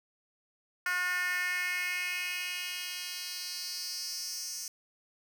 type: tone with high-pass filter sweep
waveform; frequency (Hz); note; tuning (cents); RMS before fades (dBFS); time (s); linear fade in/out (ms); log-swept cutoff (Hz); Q
10% pulse; 360.4; F#4; -45; -35; 0.86-4.68; 2; 1500 to 6300; 3.2
effects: none